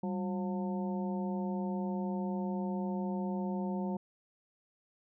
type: harmonic tone with a mistuned harmonic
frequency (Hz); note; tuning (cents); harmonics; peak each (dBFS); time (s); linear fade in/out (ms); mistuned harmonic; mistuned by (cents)
179.6; F3; +49; 1 / 2 / 3 / 4 / 5; -33 / -41 / -44 / -46 / -44; 0.03-3.97; 5; 1; +130
effects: none